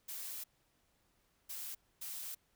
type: noise bursts at uneven times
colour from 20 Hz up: blue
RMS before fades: -44 dBFS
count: 3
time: 0.08-0.44 / 1.49-1.75 / 2.01-2.35 s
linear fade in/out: 10 ms
effects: pink hiss -75 dBFS RMS until 2.55 s